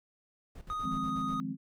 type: noise with tremolo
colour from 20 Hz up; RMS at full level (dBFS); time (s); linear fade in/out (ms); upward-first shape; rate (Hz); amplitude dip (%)
brown; -45; 0.55-1.4; 5; square; 8.2; 75
type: tone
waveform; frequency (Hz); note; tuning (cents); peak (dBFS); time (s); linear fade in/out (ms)
triangle; 1244.5; D#6; 0; -31; 0.7-1.4; 0
type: chord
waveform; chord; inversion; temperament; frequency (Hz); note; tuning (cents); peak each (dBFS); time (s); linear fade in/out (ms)
sine; F minor seventh; third; equal; 155.56 / 174.61 / 207.7 / 261.6; Eb3 / F3 / Ab3 / C4; 0 / 0 / 0 / 0; -42 / -41 / -39 / -36; 0.82-1.57; 50
effects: none